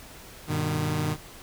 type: chord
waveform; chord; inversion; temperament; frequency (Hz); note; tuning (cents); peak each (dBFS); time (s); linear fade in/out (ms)
sawtooth; G augmented; none; just; 98 / 122.5 / 153.12; G2 / B2 / D#3; 0 / -14 / -27; -28 / -28 / -23; 0.47-1.17; 50
effects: pink hiss -46 dBFS RMS until 1.42 s